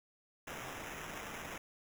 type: noise with sample-and-hold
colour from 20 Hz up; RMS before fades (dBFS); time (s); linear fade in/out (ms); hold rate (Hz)
white; -45; 0.47-1.58; 5; 4410
effects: none